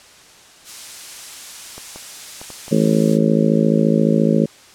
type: noise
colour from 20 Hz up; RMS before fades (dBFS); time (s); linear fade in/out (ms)
blue; -30; 0.64-3.19; 50
type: clicks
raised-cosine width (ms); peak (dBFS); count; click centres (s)
1; -21; 5; 1.78 / 1.96 / 2.415 / 2.503 / 2.681
type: harmonic tone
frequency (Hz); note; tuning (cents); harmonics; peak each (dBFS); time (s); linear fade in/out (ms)
54.4; A1; -19; 3 / 4 / 5 / 6 / 7 / 8 / 9 / 10; -18 / -16 / -23 / -22 / -25 / -22 / -28 / -23; 2.71-4.46; 10
effects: white hiss -45 dBFS RMS until 4.74 s + low-pass 8000 Hz 12 dB/octave